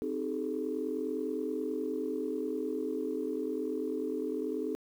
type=chord; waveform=sine; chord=A half-diminished seventh; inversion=first; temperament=equal with one note detuned; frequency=261.6 / 311.1 / 392 / 432.2 Hz; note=C4 / Eb4 / G4 / A4; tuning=0 / 0 / 0 / -31 cents; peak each=-37 / -36 / -39 / -35 dBFS; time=0.02-4.75 s; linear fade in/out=0 ms; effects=tanh soft clip ceiling -22 dBFS + 10-bit